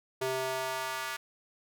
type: tone with high-pass filter sweep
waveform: square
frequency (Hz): 130.8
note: C3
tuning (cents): 0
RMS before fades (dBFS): -34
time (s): 0.21-1.17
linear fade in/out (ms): 10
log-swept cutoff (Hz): 400 to 1400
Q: 1.4
effects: none